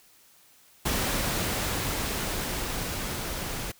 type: noise with level ramp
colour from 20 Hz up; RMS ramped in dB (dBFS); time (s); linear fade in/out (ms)
pink; -27 to -34; 0.85-3.72; 10
effects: white hiss -58 dBFS RMS until 3.79 s